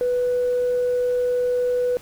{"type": "tone", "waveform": "sine", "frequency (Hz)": 493.9, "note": "B4", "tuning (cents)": 0, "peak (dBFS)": -17, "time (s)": [0.01, 1.97], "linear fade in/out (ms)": 0, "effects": ["tanh soft clip ceiling -15 dBFS", "pink hiss -46 dBFS RMS until 2.01 s"]}